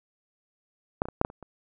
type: clicks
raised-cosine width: 1 ms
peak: -10 / -21 / -22 / -7 / -12 / -30 / -29 dBFS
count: 7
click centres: 1.019 / 1.055 / 1.086 / 1.214 / 1.249 / 1.301 / 1.427 s
effects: none